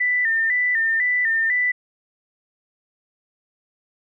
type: tone with vibrato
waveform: sine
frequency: 1893 Hz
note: A#6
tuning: 26 cents sharp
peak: -17 dBFS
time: 0-1.72 s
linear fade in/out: 10 ms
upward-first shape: square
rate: 2 Hz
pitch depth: 81 cents each way
effects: none